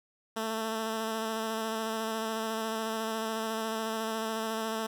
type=tone with vibrato; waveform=10% pulse; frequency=222 Hz; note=A3; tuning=16 cents sharp; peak=-23 dBFS; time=0.36-4.87 s; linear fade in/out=10 ms; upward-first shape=square; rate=14 Hz; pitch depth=15 cents each way; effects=none